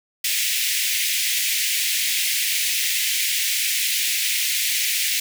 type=high-pass noise; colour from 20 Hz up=pink; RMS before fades=-22 dBFS; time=0.24-5.2 s; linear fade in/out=5 ms; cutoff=2000 Hz; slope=48 dB/octave; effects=none